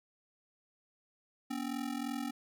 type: ring-modulated tone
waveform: square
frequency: 261.8 Hz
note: C4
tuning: 1 cent sharp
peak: -33 dBFS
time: 1.5-2.31 s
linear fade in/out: 10 ms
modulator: 21.5 Hz
effects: none